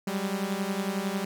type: beating tone pair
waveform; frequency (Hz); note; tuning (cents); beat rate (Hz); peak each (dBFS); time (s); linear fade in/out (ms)
sawtooth; 190.4 / 201.4; F#3 / G3; +50 / +47; 11; -27; 0.07-1.25; 5
effects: none